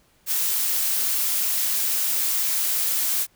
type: noise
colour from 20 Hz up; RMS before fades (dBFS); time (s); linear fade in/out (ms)
blue; -23; 0.26-3.27; 50
effects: pink hiss -61 dBFS RMS until 3.35 s